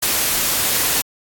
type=noise; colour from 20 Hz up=white; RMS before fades=-18 dBFS; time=0.02-1.02 s; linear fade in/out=10 ms; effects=AAC 64 kbps

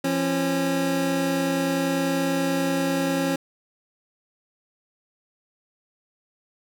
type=tone pair together; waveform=25% pulse; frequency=171.29 / 271.9 Hz; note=F3 / C#4; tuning=-33 / -33 cents; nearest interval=minor sixth; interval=800 cents; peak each=-24 / -19 dBFS; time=0.04-3.36 s; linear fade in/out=5 ms; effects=none

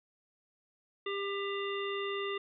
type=harmonic tone; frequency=398 Hz; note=G4; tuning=26 cents sharp; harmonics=1 / 3 / 5 / 7 / 9; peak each=-35 / -40 / -42 / -43 / -45 dBFS; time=1.06-2.38 s; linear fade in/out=5 ms; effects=none

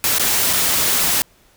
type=noise with dropouts; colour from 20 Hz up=white; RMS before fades=-17 dBFS; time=0.04-1.22 s; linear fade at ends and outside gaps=0 ms; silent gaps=0.184-0.196 / 0.529-0.533 s; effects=pink hiss -54 dBFS RMS until 1.56 s

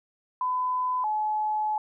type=tone pair in turn; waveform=sine; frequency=1007 / 854.6 Hz; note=B5 / G#5; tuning=+33 / +49 cents; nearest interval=minor third; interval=284 cents; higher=first; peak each=-24 dBFS; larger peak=neither; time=0.41-1.04 / 1.04-1.78 s; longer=second; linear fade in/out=2 ms; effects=none

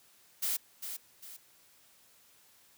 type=noise with echo; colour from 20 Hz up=blue; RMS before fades=-32 dBFS; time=0.42-0.57 s; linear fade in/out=10 ms; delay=400 ms; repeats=2; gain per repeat=-8 dB; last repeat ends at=1.37 s; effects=white hiss -63 dBFS RMS until 2.77 s + high-pass 60 Hz 12 dB/octave

